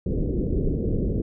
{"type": "low-pass noise", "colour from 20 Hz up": "pink", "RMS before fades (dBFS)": -24, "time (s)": [0.06, 1.22], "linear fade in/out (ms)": 5, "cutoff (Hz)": 480, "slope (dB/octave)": 48, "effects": []}